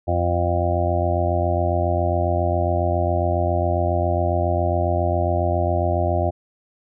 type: harmonic tone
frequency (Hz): 87.31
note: F2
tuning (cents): 0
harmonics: 1 / 2 / 3 / 4 / 6 / 7 / 8 / 9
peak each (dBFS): -21 / -32 / -32 / -27 / -32 / -24 / -25 / -30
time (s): 0.07-6.31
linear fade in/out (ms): 20
effects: none